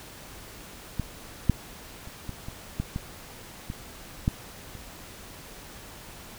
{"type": "clicks", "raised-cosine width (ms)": 5, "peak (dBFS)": [-15, -6, -30, -21, -24, -15, -18, -20, -10, -28], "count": 10, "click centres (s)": [0.997, 1.497, 2.074, 2.293, 2.485, 2.8, 2.961, 3.701, 4.279, 4.752], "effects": ["pink hiss -45 dBFS RMS until 6.38 s"]}